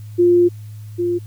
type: tone pair in turn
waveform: sine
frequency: 350.9 / 349.4 Hz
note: F4 / F4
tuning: +8 / +1 cents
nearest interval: unison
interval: 7 cents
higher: first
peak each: -9 / -16 dBFS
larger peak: first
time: 0.18-0.49 / 0.98-1.19 s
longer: first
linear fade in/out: 20 ms
effects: added 106 Hz sine -31 dBFS peak until 1.26 s + white hiss -53 dBFS RMS until 1.26 s